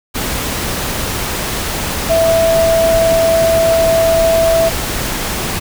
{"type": "tone in noise", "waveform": "sine", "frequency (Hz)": 659.3, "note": "E5", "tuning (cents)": 0, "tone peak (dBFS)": -9, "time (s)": [2.09, 4.7], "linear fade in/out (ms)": 20, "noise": "pink", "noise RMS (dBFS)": -19, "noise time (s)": [0.14, 5.6], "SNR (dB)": 7, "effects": []}